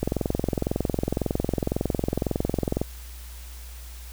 click train, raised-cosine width 2 ms, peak -10 dBFS, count 62, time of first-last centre 0.03-2.815 s, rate 21.9 Hz, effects added 60 Hz sine -38 dBFS peak until 4.12 s + white hiss -47 dBFS RMS until 4.12 s

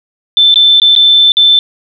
sine tone with dropouts, 3536 Hz, A7, 8 cents sharp, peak -3 dBFS, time 0.37-1.59 s, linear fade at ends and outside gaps 1 ms, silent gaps 0.542-0.558 / 0.8-0.818 / 0.952-0.962 / 1.32-1.369 s, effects none

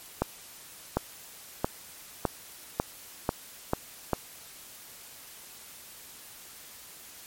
accelerating click train, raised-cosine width 1 ms, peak -10 dBFS, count 8, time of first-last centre 0.22-4.133 s, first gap 750 ms, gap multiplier 0.9, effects white hiss -48 dBFS RMS until 7.26 s + MP3 64 kbps

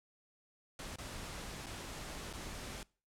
pink noise with dropouts, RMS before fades -45 dBFS, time 0.79-2.83 s, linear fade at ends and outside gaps 2 ms, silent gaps 0.959-0.984 / 1.661-1.666 / 2.329-2.335 s, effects noise-tail reverb RT60 0.4 s tail -24 dB re dry + low-pass 10000 Hz 12 dB/octave

